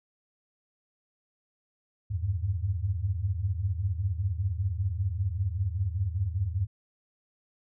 sine tone cluster, 82.2 / 97 / 102.1 Hz, E2 / G2 / G#2, -4 / -18 / -29 cents, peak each -31 dBFS, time 2.1-6.67 s, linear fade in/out 20 ms, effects none

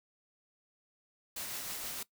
white noise with tremolo, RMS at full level -39 dBFS, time 1.36-2.03 s, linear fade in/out 5 ms, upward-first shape triangle, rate 6.4 Hz, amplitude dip 30%, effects noise-tail reverb RT60 0.1 s tail -19 dB re dry

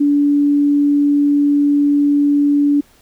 sine tone, 288.2 Hz, D4, 33 cents flat, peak -10 dBFS, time 0-2.81 s, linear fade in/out 10 ms, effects pink hiss -51 dBFS RMS until 3.01 s

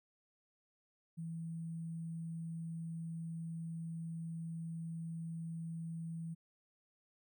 sine tone with sample-and-hold, 164.81 Hz, E3, in tune, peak -40 dBFS, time 1.17-6.35 s, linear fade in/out 20 ms, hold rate 8820 Hz, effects none

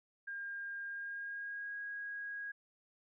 sine tone with pitch glide, 1609 to 1644.7 Hz, G6 to G#6, +45 to -17 cents, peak -40 dBFS, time 0.27-2.52 s, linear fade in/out 10 ms, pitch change +38 cents, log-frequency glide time 0.86-1.77 s, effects none

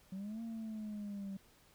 sine linear two-way sweep, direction up then down, 185 to 230 to 192.9 Hz, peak -38 dBFS, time 0.12-1.37 s, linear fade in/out 5 ms, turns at 0.42 s, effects tanh soft clip ceiling -39 dBFS + pink hiss -66 dBFS RMS until 1.74 s

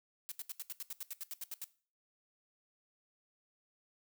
blue noise bursts, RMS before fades -42 dBFS, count 14, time 0.29-1.642 s, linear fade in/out 0 ms, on 26 ms, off 76 ms, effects noise-tail reverb RT60 0.4 s tail -18 dB re dry

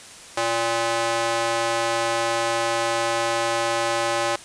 square tone with high-pass filter, 115.7 Hz, A#2, 13 cents flat, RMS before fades -23 dBFS, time 0.37-4.36 s, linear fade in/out 5 ms, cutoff 620 Hz, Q 1.2, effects white hiss -42 dBFS RMS until 4.44 s + resampled to 22050 Hz

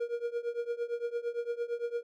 triangle tone with tremolo, 473.4 Hz, A#4, 27 cents sharp, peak -26 dBFS, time 0-2.03 s, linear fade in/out 10 ms, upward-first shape triangle, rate 8.8 Hz, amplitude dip 95%, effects none

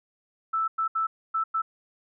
sine tone bursts at uneven times, 1318.5 Hz, E6, in tune, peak -23 dBFS, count 5, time 0.53-0.68 / 0.78-0.88 / 0.95-1.07 / 1.34-1.44 / 1.54-1.62 s, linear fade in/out 10 ms, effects none

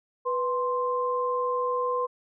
sine tone pair together, 493.9 / 1046.5 Hz, B4 / C6, 0 / 0 cents, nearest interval octave + minor second, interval 1300 cents, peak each -27 dBFS, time 0.25-2.07 s, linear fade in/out 20 ms, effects none

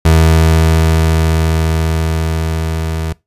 30% pulse tone with level ramp, 80.5 Hz, E2, 41 cents flat, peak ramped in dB -3 to -14 dBFS, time 0.05-3.13 s, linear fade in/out 5 ms, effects noise-tail reverb RT60 0.2 s tail -21 dB re dry + resampled to 32000 Hz

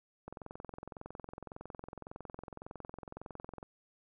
click train, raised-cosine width 1 ms, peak -30 dBFS, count 74, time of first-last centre 0.28-3.629 s, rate 21.8 Hz, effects none

